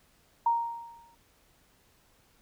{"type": "tone with exponential decay", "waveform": "sine", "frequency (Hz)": 932.3, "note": "A#5", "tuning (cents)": 0, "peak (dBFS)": -20, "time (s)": [0.46, 1.15], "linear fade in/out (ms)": 5, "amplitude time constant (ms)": 150, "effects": ["pink hiss -65 dBFS RMS until 2.41 s"]}